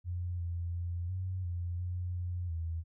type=tone with pitch steps; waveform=sine; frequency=88.4 / 85.9 / 86.8 / 92.7 / 87.3 / 89.4 / 88.7 / 82.4 Hz; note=F2 / F2 / F2 / F#2 / F2 / F2 / F2 / E2; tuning=+22 / -28 / -10 / +4 / 0 / +41 / +27 / 0 cents; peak=-33 dBFS; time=0.04-2.84 s; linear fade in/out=50 ms; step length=350 ms; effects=none